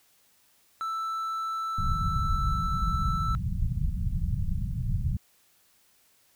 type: tone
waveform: triangle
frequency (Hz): 1323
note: E6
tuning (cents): +6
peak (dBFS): -27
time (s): 0.81-3.35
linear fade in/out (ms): 0
type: low-pass noise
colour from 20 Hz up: pink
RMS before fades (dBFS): -28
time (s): 1.78-5.17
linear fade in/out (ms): 5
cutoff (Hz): 180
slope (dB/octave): 48
effects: white hiss -64 dBFS RMS until 6.35 s